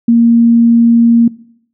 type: tone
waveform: sine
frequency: 233.1 Hz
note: A#3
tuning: in tune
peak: -4 dBFS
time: 0.08-1.28 s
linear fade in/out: 5 ms
effects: noise-tail reverb RT60 0.7 s tail -21 dB re dry